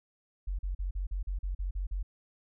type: tone bursts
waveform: sine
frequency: 46.25 Hz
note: F#1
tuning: in tune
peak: -30 dBFS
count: 10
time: 0.47-2.03 s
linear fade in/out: 10 ms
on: 120 ms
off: 40 ms
effects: none